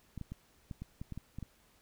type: clicks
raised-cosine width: 5 ms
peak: -29 dBFS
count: 10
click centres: 0.177 / 0.213 / 0.32 / 0.712 / 0.82 / 1.015 / 1.123 / 1.176 / 1.386 / 1.427 s
effects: pink hiss -67 dBFS RMS until 1.81 s